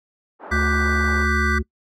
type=band-pass noise; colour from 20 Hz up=white; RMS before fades=-37 dBFS; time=0.39-1.27 s; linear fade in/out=50 ms; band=270 to 1200 Hz; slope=24 dB/octave
type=harmonic tone; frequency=73.2 Hz; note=D2; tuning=5 cents flat; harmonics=1 / 3 / 5; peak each=-21 / -26 / -28 dBFS; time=0.51-1.63 s; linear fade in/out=20 ms
type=chord; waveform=triangle; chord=G major seventh; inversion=second; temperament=equal; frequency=1174.7 / 1480 / 1568 / 1975.5 Hz; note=D6 / F#6 / G6 / B6; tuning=0 / 0 / 0 / 0 cents; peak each=-24 dBFS; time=0.51-1.59 s; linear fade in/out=10 ms
effects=noise-tail reverb RT60 0.1 s tail -23 dB re dry